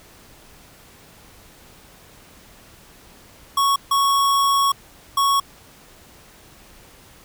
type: tone bursts at uneven times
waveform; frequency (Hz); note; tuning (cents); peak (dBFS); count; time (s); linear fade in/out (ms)
square; 1108.7; C#6; 0; -16; 3; 3.57-3.76 / 3.91-4.72 / 5.17-5.4; 5
effects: pink hiss -48 dBFS RMS until 7.24 s